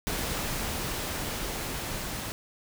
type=noise with level ramp; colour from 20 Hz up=pink; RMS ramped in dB=-31 to -35 dBFS; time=0.07-2.32 s; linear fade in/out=0 ms; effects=none